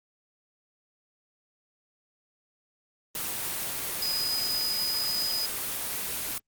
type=tone in noise; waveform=sine; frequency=4978 Hz; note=D#8; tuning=in tune; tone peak=-27 dBFS; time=4.02-5.46 s; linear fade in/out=2 ms; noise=white; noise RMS=-32 dBFS; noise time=3.15-6.38 s; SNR=+2 dB; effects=Opus 24 kbps